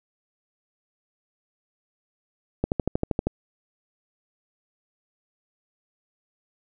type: click train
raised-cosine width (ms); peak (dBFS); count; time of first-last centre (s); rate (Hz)
2; -9; 9; 2.64-3.27; 12.7
effects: none